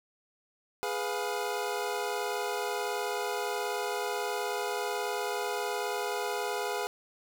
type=chord; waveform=25% pulse; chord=F diminished; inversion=first; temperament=equal with one note detuned; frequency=415.3 / 493.9 / 709 Hz; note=Ab4 / Cb5 / F5; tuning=0 / 0 / +26 cents; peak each=-30 / -32 / -33 dBFS; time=0.83-6.87 s; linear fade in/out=0 ms; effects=none